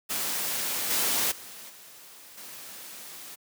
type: noise with level steps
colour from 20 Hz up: white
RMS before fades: -30 / -26 / -44 / -49 / -43 dBFS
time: 0.09-3.36 s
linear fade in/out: 20 ms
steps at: 0.9 / 1.31 / 1.69 / 2.37 s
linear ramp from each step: 10 ms
effects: high-pass 150 Hz 12 dB/octave